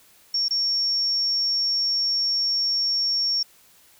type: tone with dropouts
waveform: sine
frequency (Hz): 5500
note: F8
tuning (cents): -27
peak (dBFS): -20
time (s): 0.34-3.43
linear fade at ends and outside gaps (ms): 5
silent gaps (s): 0.484-0.507
effects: white hiss -55 dBFS RMS until 3.99 s